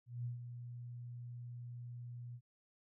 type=tone with ADSR envelope; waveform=sine; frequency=120.9 Hz; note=B2; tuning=36 cents flat; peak=-37 dBFS; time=0.06-2.41 s; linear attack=190 ms; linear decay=130 ms; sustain=-8 dB; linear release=63 ms; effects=none